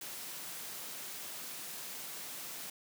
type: high-pass noise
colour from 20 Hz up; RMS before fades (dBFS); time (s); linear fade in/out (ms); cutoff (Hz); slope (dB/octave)
white; -44; 0.01-2.7; 5; 120; 48
effects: none